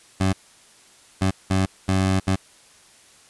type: tone bursts at uneven times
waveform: 20% pulse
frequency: 95 Hz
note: F#2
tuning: 46 cents sharp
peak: -13 dBFS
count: 5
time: 0.2-0.33 / 1.21-1.31 / 1.5-1.66 / 1.88-2.2 / 2.27-2.36 s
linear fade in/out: 10 ms
effects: white hiss -52 dBFS RMS until 3.29 s + resampled to 24000 Hz